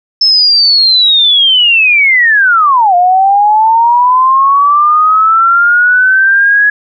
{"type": "linear two-way sweep", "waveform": "sine", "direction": "down then up", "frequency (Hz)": [5280, 700, 1682], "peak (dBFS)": -4, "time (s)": [0.21, 6.7], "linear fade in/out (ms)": 5, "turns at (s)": 2.95, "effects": []}